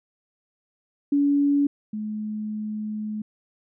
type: tone pair in turn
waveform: sine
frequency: 284.8 / 213.4 Hz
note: C#4 / G#3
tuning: +47 / +47 cents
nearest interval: perfect fourth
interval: 500 cents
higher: first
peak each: -17 / -27 dBFS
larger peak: first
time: 1.12-1.67 / 1.93-3.22 s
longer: second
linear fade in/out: 5 ms
effects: none